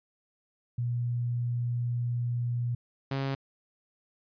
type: tone pair in turn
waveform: sine / sawtooth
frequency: 120.5 / 136.13 Hz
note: B2 / C#3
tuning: -42 / -31 cents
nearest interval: major second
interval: 211 cents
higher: second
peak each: -27 / -25 dBFS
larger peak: second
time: 0.78-2.75 / 3.11-3.35 s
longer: first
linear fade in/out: 5 ms
effects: resampled to 11025 Hz